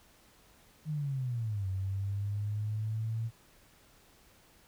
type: linear two-way sweep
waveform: sine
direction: down then up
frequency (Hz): 157.4 to 94.2 to 114.4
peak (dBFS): -31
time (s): 0.85-3.31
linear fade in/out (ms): 50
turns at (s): 1.68
effects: pink hiss -62 dBFS RMS until 4.67 s